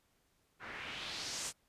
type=noise with low-pass filter sweep; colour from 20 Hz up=white; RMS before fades=-43 dBFS; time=0.59-1.53 s; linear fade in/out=50 ms; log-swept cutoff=1500 to 8500 Hz; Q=2.1; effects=pink hiss -75 dBFS RMS until 1.68 s + resampled to 32000 Hz